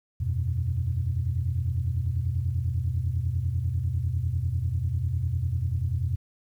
sine chord, E suspended second, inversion none, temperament equal, 82.41 / 92.5 / 123.47 Hz, E2 / F#2 / B2, 0 / 0 / 0 cents, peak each -28 dBFS, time 0.2-6.16 s, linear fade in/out 10 ms, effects tanh soft clip ceiling -16 dBFS + 10-bit

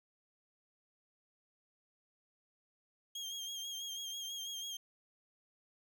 30% pulse tone with vibrato, 3231 Hz, G#7, 48 cents flat, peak -38 dBFS, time 3.15-4.77 s, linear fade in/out 5 ms, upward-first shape sine, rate 6.1 Hz, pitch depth 41 cents each way, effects none

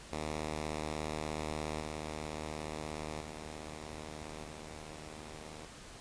5% pulse tone with level steps, 76.9 Hz, D#2, 20 cents flat, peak -25 / -28 / -33 / -36 dBFS, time 0.12-5.66 s, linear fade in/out 10 ms, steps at 1.8 / 3.21 / 4.44 s, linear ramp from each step 2 ms, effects pink hiss -51 dBFS RMS until 6 s + resampled to 22050 Hz

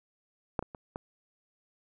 clicks, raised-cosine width 1 ms, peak -14 / -25 / -28 / -22 dBFS, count 4, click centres 0.592 / 0.626 / 0.748 / 0.959 s, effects none

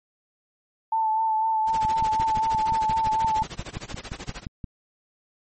sine tone with vibrato, 882 Hz, A5, 4 cents sharp, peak -20 dBFS, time 0.92-3.43 s, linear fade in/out 5 ms, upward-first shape sine, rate 4 Hz, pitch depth 24 cents each way
pink noise with tremolo, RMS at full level -34 dBFS, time 1.66-4.46 s, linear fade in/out 50 ms, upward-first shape sine, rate 13 Hz, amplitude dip 95%
click train, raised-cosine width 5 ms, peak -20 dBFS, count 17, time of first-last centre 1.85-4.642 s, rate 5.73 Hz
effects MP3 32 kbps

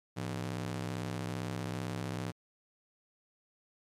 sawtooth ring-modulated tone, 137.9 Hz, C#3, 9 cents flat, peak -28 dBFS, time 0.16-2.32 s, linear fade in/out 20 ms, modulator 31.2 Hz, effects low-pass 11000 Hz 12 dB/octave + MP3 96 kbps

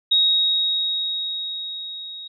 sine tone with level ramp, 3776 Hz, A#7, 22 cents sharp, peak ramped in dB -13 to -33 dBFS, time 0.11-2.28 s, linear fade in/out 10 ms, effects none

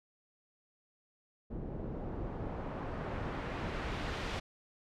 pink noise with low-pass filter sweep, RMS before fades -39 dBFS, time 1.5-4.4 s, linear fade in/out 10 ms, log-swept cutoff 390 to 3900 Hz, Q 0.75, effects none

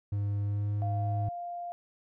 triangle tone with pitch glide, 101.7 to 104.8 Hz, G#2 to G#2, -36 to +16 cents, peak -26 dBFS, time 0.12-1.29 s, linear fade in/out 5 ms, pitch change +52 cents, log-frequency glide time 0.42-1.06 s
sine tone, 698.5 Hz, F5, in tune, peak -35 dBFS, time 0.82-1.72 s, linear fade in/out 0 ms
effects none

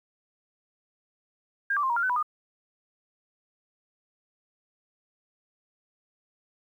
sine tone with pitch steps, 1609 / 1165 / 1055 / 947 / 1394 / 1512 / 985 / 1222 Hz, G6 / D6 / C6 / A#5 / F6 / F#6 / B5 / D#6, +45 / -14 / +14 / +27 / -4 / +37 / -5 / -32 cents, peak -23 dBFS, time 1.7-2.228 s, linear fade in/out 5 ms, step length 66 ms, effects 10-bit

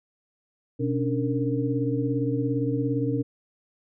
sine tone cluster, 125 / 276.6 / 294 / 462.6 Hz, B2 / C#4 / D4 / A#4, +21 / -4 / +2 / -13 cents, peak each -27 / -28 / -29 / -30 dBFS, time 0.79-3.23 s, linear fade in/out 20 ms, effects none

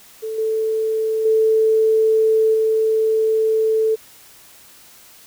sine tone with level steps, 440.4 Hz, A4, 2 cents sharp, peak -23 / -17 / -12 / -14 dBFS, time 0.22-3.96 s, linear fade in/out 20 ms, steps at 0.38 / 1.25 / 2.54 s, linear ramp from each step 5 ms, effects white hiss -46 dBFS RMS until 5.26 s

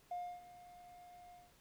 triangle tone with ADSR envelope, 710 Hz, F5, 28 cents sharp, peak -35 dBFS, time 0.11-1.53 s, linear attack 6 ms, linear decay 290 ms, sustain -18 dB, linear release 190 ms, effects tanh soft clip ceiling -36 dBFS + pink hiss -68 dBFS RMS until 1.6 s

